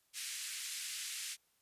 white band-pass noise, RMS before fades -43 dBFS, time 0.13-1.37 s, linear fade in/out 50 ms, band 1800 to 10000 Hz, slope 24 dB/octave, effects white hiss -75 dBFS RMS until 1.61 s + resampled to 32000 Hz

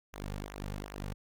sawtooth tone with flanger, 49.95 Hz, G1, 33 cents sharp, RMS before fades -41 dBFS, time 0.13-1.14 s, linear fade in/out 10 ms, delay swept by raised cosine 0.21 to 3.11 ms, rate 2.6 Hz, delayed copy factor -0.75, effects none

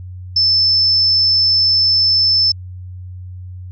sine tone, 5274 Hz, E8, in tune, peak -10 dBFS, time 0.36-2.52 s, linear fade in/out 5 ms, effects added 91 Hz sine -28 dBFS peak until 3.71 s

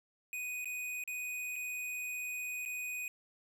square tone with dropouts, 2489 Hz, D#7, in tune, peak -38 dBFS, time 0.33-3.08 s, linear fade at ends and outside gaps 1 ms, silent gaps 0.645-0.656 / 1.038-1.076 / 1.558-1.562 / 2.652-2.659 s, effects none

